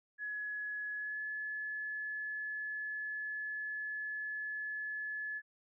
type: tone with pitch glide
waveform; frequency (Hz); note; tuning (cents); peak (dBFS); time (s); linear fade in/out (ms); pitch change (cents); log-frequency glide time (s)
sine; 1692 to 1714.6; G#6 to A6; +32 to -45; -37; 0.18-5.42; 50; +23; 0.96-1.2
effects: none